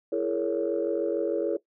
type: chord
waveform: sine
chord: A# half-diminished seventh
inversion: second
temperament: just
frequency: 335.6 / 419.5 / 466.2 / 559.4 Hz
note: E4 / G#4 / A#4 / C#5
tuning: +31 / +17 / 0 / +16 cents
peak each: -29 dBFS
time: 0.12-1.57 s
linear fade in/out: 5 ms
effects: noise-tail reverb RT60 0.1 s tail -17 dB re dry + tanh soft clip ceiling -16 dBFS